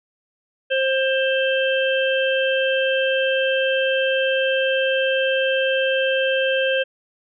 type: harmonic tone with a mistuned harmonic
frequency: 530 Hz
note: C5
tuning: 22 cents sharp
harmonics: 1 / 3 / 5 / 6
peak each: -19 / -24 / -26 / -27 dBFS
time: 0.7-6.84 s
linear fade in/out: 20 ms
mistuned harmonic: 6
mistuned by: -23 cents
effects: none